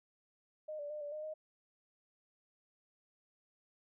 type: tone with pitch steps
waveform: sine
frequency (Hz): 615 / 582 / 603 / 582 / 611 / 621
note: D#5 / D5 / D5 / D5 / D#5 / D#5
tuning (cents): -20 / -16 / +46 / -16 / -32 / -3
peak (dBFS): -40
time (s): 0.68-1.34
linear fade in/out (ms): 10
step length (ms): 110
effects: none